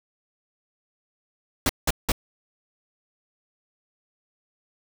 pink noise bursts, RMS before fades -21 dBFS, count 3, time 1.66-2.119 s, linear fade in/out 2 ms, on 33 ms, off 180 ms, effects none

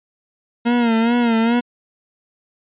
40% pulse tone with vibrato, 233.1 Hz, A#3, in tune, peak -13 dBFS, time 0.65-1.61 s, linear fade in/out 20 ms, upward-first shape sine, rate 2.4 Hz, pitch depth 68 cents each way, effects resampled to 8000 Hz

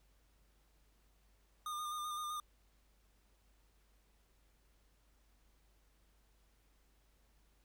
square tone with vibrato, 1214 Hz, D#6, 43 cents flat, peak -40 dBFS, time 1.66-2.4 s, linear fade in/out 2 ms, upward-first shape square, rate 7.8 Hz, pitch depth 21 cents each way, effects added 50 Hz sine -69 dBFS peak until 7.64 s + pink hiss -75 dBFS RMS until 7.64 s

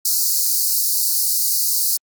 white high-pass noise, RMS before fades -18 dBFS, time 0.05-1.97 s, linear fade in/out 5 ms, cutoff 4200 Hz, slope 96 dB/octave, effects Opus 48 kbps

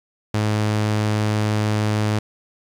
sawtooth tone, 106.5 Hz, G#2, 44 cents sharp, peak -14 dBFS, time 0.34-2.19 s, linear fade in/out 5 ms, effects low-pass 8000 Hz 12 dB/octave + 8-bit

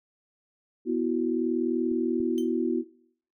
sine chord, B suspended fourth, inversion none, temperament equal, 246.9 / 329.6 / 370 Hz, B3 / E4 / F#4, 0 / 0 / 0 cents, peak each -28 dBFS, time 0.85-2.84 s, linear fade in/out 50 ms
clicks, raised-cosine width 3 ms, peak -36 / -30 dBFS, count 2, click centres 1.916 / 2.202 s
sawtooth tone with exponential decay, 3094 Hz, G7, 23 cents flat, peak -35 dBFS, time 2.38-2.5 s, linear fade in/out 0 ms, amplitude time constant 26 ms
effects noise-tail reverb RT60 0.6 s tail -19 dB re dry

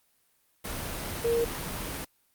sine tone in noise, 466.2 Hz, A#4, in tune, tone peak -23 dBFS, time 1.24-1.45 s, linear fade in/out 10 ms, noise pink, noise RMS -35 dBFS, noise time 0.64-2.05 s, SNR +9 dB, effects white hiss -69 dBFS RMS until 2.34 s + Opus 32 kbps

